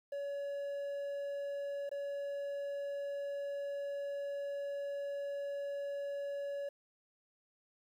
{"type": "tone with dropouts", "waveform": "triangle", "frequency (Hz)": 565, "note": "C#5", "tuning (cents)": 33, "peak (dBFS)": -35, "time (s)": [0.12, 6.69], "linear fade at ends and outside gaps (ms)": 5, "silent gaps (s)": [1.893, 1.914], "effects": ["11-bit"]}